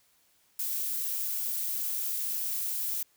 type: noise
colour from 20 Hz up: violet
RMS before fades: -32 dBFS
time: 0.59-3.03 s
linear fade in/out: 5 ms
effects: white hiss -67 dBFS RMS until 3.16 s